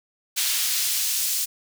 pink noise with high-pass filter sweep, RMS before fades -24 dBFS, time 0.36-1.46 s, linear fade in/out 20 ms, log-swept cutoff 3000 to 5600 Hz, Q 0.77, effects none

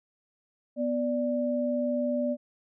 sine tone pair together, 246.9 / 587.3 Hz, B3 / D5, 0 / 0 cents, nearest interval octave + minor third, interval 1500 cents, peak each -28 dBFS, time 0.76-2.37 s, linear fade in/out 50 ms, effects none

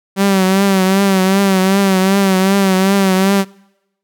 sawtooth tone with vibrato, 192.6 Hz, G3, 30 cents flat, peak -6 dBFS, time 0.16-3.45 s, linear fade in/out 50 ms, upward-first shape triangle, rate 2.6 Hz, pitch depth 66 cents each way, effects noise-tail reverb RT60 0.9 s tail -25 dB re dry

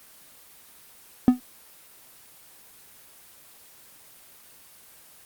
triangle tone with exponential decay, 250.1 Hz, B3, 22 cents sharp, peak -6 dBFS, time 1.28-1.4 s, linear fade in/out 1 ms, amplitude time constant 26 ms, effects white hiss -51 dBFS RMS until 5.25 s + Opus 24 kbps

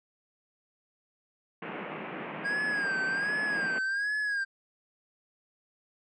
pink band-pass noise, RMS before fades -39 dBFS, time 1.62-3.79 s, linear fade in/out 5 ms, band 160 to 2700 Hz, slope 48 dB/octave
triangle tone with vibrato, 1620 Hz, G#6, 43 cents flat, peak -26 dBFS, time 2.44-4.45 s, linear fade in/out 20 ms, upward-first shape sine, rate 1.3 Hz, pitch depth 91 cents each way
effects resampled to 22050 Hz

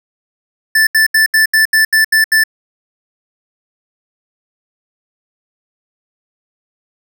square tone bursts, 1760 Hz, A6, in tune, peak -8 dBFS, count 9, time 0.75-2.438 s, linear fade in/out 5 ms, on 120 ms, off 76 ms, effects none

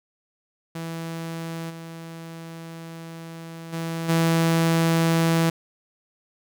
sawtooth tone with level steps, 164.81 Hz, E3, in tune, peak -26 / -32 / -23 / -14 dBFS, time 0.75-5.5 s, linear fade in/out 5 ms, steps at 1.69 / 3.72 / 4.08 s, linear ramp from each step 20 ms, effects none

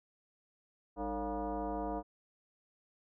sine tone with frequency modulation, 200 Hz, G3, 35 cents sharp, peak -34 dBFS, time 0.96-2.03 s, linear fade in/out 50 ms, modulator 253 Hz, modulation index 3, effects none

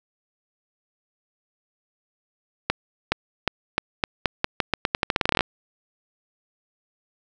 accelerating click train, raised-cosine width 0.3 ms, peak -3 dBFS, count 22, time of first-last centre 2.7-5.408 s, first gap 420 ms, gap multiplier 0.85, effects none

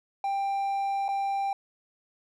triangle tone with dropouts, 790 Hz, G5, 13 cents sharp, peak -24 dBFS, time 0.24-1.53 s, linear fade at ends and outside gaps 2 ms, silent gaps 1.082-1.088 s, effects none

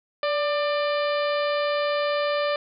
harmonic tone with a mistuned harmonic, 595 Hz, D5, 22 cents sharp, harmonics 1 / 2 / 3 / 4 / 5 / 6 / 7 / 8, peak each -23 / -29 / -33 / -35 / -37 / -39 / -40 / -41 dBFS, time 0.23-2.56 s, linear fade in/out 2 ms, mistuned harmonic 1, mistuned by -40 cents, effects none

